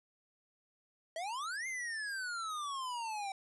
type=exponential two-way sweep; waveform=square; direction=up then down; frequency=629 to 2124 to 769 Hz; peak=-38 dBFS; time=1.16-3.32 s; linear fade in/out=2 ms; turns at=1.67 s; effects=resampled to 24000 Hz + 12-bit